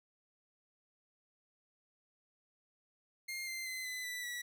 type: tone with pitch steps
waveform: sawtooth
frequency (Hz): 2120 / 2084 / 2048 / 2013 / 1978 / 1944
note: C7 / C7 / C7 / B6 / B6 / B6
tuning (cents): +22 / -7 / -38 / +33 / +2 / -28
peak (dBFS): -36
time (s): 3.28-4.42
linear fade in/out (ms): 10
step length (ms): 190
effects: none